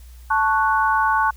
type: chord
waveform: sine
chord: F# minor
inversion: first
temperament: equal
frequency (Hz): 880 / 1108.7 / 1480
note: A5 / C#6 / F#6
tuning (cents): 0 / 0 / 0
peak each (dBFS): -19 / -20 / -21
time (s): 0.3-1.31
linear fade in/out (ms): 10
effects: added 60 Hz sine -39 dBFS peak until 1.36 s + white hiss -54 dBFS RMS until 1.36 s